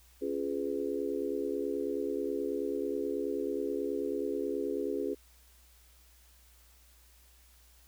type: chord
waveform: sine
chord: C# dominant seventh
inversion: none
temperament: just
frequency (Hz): 277.2 / 346.5 / 415.8 / 498.9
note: C#4 / E#4 / G#4 / B4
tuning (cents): 0 / -14 / +2 / +17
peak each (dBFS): -37 / -37 / -34 / -39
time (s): 0.21-5.15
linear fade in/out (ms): 20
effects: added 60 Hz sine -60 dBFS peak until 7.87 s + white hiss -63 dBFS RMS until 7.87 s